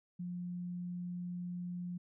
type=tone; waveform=sine; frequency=177.2 Hz; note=F3; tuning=25 cents sharp; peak=-38 dBFS; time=0.19-1.98 s; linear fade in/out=10 ms; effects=none